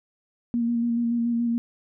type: tone with vibrato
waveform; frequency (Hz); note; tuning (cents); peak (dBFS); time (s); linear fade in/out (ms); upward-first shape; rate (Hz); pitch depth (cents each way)
sine; 235.1; A#3; +15; -21; 0.54-1.58; 0; square; 7; 18
effects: none